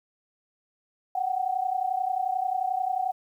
sine tone pair together, 737 / 768.3 Hz, F#5 / G5, -7 / -35 cents, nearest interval minor second, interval 72 cents, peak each -27 / -28 dBFS, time 1.15-3.12 s, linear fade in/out 5 ms, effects 10-bit

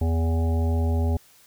harmonic tone, 82.1 Hz, E2, 6 cents flat, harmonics 1 / 3 / 5 / 7 / 9 / 10, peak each -20 / -30 / -34 / -37 / -39 / -40 dBFS, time 0.01-1.17 s, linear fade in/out 5 ms, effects white hiss -55 dBFS RMS until 1.46 s

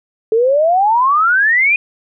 sine exponential sweep, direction up, 431.8 to 2489 Hz, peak -9 dBFS, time 0.32-1.76 s, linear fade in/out 2 ms, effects none

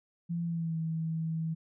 sine tone with pitch glide, 169.9 to 161.67 Hz, F3 to E3, -47 to -33 cents, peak -30 dBFS, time 0.29-1.55 s, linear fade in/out 20 ms, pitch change -86 cents, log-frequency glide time 0.44-0.77 s, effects none

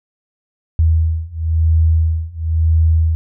sine beating tone pair, 80.2 / 81.18 Hz, E2 / E2, -47 / -26 cents, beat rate 0.98 Hz, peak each -15 / -14 dBFS, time 0.79-3.15 s, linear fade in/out 0 ms, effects none

